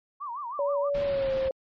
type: tone with vibrato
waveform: sine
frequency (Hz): 1051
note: C6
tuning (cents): +7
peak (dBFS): -32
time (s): 0.2-0.9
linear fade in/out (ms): 20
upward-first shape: sine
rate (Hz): 6.3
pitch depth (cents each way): 220
type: tone with pitch glide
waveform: sine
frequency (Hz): 569 to 530.9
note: C#5 to C5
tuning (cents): +45 to +25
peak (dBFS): -24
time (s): 0.59-1.51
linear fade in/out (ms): 2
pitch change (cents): -120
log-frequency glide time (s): 1.03-1.33
type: low-pass noise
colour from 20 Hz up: pink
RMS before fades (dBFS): -39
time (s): 0.94-1.49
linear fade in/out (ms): 10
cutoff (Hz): 3900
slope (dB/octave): 24
effects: MP3 32 kbps